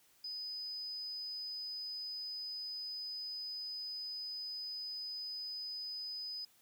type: tone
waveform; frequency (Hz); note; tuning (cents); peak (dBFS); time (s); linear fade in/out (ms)
sine; 5000; D#8; +8; -40; 0.24-6.45; 5
effects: white hiss -68 dBFS RMS until 6.61 s